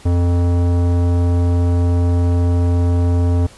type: tone with tanh clipping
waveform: sine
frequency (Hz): 87.31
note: F2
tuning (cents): 0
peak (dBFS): -14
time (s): 0.05-3.47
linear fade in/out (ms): 10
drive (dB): 17
effects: pink hiss -43 dBFS RMS until 3.57 s + resampled to 24000 Hz